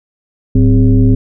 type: tone with frequency modulation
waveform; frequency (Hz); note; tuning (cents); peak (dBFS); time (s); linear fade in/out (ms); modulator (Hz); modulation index
sine; 110.5; A2; +8; -5; 0.55-1.15; 5; 149; 1.2
effects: none